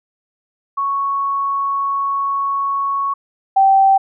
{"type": "tone pair in turn", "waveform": "sine", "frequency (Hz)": [1108.7, 777.2], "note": ["C#6", "G5"], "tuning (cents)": [0, -15], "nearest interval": "tritone", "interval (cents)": 615, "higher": "first", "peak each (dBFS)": [-16, -8], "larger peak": "second", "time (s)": [[0.77, 3.14], [3.56, 3.98]], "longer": "first", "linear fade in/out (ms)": 10, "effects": []}